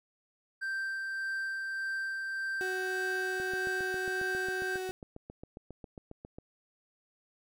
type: tone with tremolo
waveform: triangle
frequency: 1568 Hz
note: G6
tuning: in tune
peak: -30 dBFS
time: 0.61-4.78 s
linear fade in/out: 20 ms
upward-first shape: sine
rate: 1.7 Hz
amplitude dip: 25%
type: tone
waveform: 35% pulse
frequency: 373.2 Hz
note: F#4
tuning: 15 cents sharp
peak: -33 dBFS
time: 2.61-4.91 s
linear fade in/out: 0 ms
type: click train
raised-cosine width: 2 ms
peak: -31 dBFS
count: 23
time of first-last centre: 3.4-6.385 s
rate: 7.37 Hz
effects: none